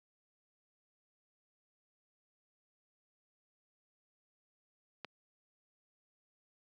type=click; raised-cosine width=0.3 ms; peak=-26 dBFS; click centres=5.047 s; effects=high-pass 200 Hz 12 dB/octave